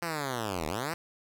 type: linear two-way sweep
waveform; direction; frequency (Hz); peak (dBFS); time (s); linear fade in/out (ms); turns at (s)
5% pulse; down then up; 174.61 to 73.3 to 174.61; -20; 0.02-0.94; 5; 0.67
effects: none